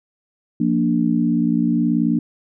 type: chord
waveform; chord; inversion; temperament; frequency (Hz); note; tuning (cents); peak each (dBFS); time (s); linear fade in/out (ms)
sine; Bb major; second; equal; 174.61 / 233.1 / 293.7; F3 / Bb3 / D4; 0 / 0 / 0; -21 / -18 / -20; 0.6-2.19; 5
effects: none